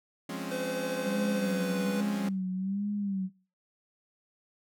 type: chord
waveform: sawtooth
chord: Db major seventh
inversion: first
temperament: equal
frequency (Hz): 174.61 / 207.7 / 261.6 / 277.2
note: F3 / Ab3 / C4 / Db4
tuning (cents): 0 / 0 / 0 / 0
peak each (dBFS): -36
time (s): 0.29-2.29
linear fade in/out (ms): 5
type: tone with pitch glide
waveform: square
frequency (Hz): 510 to 495.2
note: C5 to B4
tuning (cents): -44 to +5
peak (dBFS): -34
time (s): 0.51-2.01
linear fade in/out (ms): 5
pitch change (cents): -51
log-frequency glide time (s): 1.4-1.77
type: tone with vibrato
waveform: sine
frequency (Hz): 195.3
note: G3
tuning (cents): -6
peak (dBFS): -29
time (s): 1.04-3.3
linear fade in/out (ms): 50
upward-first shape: sine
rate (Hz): 1.2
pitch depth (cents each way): 94
effects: noise-tail reverb RT60 0.4 s tail -23 dB re dry